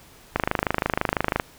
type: click train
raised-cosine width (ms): 0.5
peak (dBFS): -5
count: 28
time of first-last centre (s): 0.36-1.398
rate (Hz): 26
effects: pink hiss -50 dBFS RMS until 1.58 s